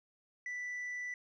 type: tone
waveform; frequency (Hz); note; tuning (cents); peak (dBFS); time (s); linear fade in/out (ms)
sine; 1975.5; B6; 0; -35; 0.46-1.14; 2
effects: tanh soft clip ceiling -37 dBFS